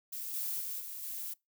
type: noise with level steps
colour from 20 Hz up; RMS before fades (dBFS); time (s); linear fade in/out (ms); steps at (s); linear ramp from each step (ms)
violet; -40 / -36 / -39 / -43 / -40; 0.12-1.34; 10; 0.33 / 0.59 / 0.79 / 1.02; 20
effects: noise-tail reverb RT60 0.2 s tail -24 dB re dry